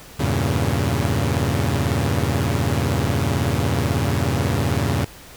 sawtooth chord, E diminished seventh, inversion none, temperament equal with one note detuned, 81.88 / 98 / 116.54 / 138.59 Hz, E2 / G2 / Bb2 / Db3, -11 / 0 / 0 / 0 cents, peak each -20 dBFS, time 0.19-5.05 s, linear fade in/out 10 ms, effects pink hiss -42 dBFS RMS until 5.36 s

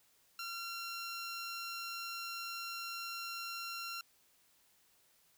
15% pulse tone, 1371 Hz, F6, 32 cents flat, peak -34 dBFS, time 0.39-4.01 s, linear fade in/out 2 ms, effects white hiss -70 dBFS RMS until 5.37 s

